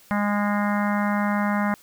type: harmonic tone with a mistuned harmonic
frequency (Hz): 205.6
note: G#3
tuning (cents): -17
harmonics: 1 / 3 / 4 / 5 / 6 / 7 / 8 / 9 / 10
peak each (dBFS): -22 / -31 / -30 / -31 / -33 / -33 / -36 / -34 / -38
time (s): 0.11-1.74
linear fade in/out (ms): 0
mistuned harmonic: 10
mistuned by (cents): +35
effects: white hiss -53 dBFS RMS until 1.82 s